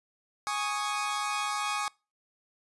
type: chord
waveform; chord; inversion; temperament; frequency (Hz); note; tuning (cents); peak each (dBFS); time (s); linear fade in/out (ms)
sawtooth; Ab suspended fourth; none; equal; 830.6 / 1108.7 / 1244.5; Ab5 / Db6 / Eb6; 0 / 0 / 0; -30; 0.47-1.88; 0
effects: noise-tail reverb RT60 0.3 s tail -25 dB re dry + resampled to 24000 Hz